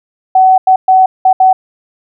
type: tone bursts at uneven times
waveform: sine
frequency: 753 Hz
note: F#5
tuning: 30 cents sharp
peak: -3 dBFS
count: 5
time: 0.35-0.58 / 0.67-0.76 / 0.88-1.06 / 1.25-1.33 / 1.4-1.53 s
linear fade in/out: 5 ms
effects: none